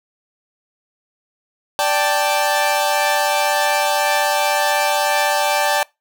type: chord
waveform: sawtooth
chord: D suspended fourth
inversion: none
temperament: equal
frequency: 587.3 / 784 / 880 Hz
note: D5 / G5 / A5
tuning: 0 / 0 / 0 cents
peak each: -16 dBFS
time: 1.79-5.83 s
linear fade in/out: 0 ms
effects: noise-tail reverb RT60 0.2 s tail -23 dB re dry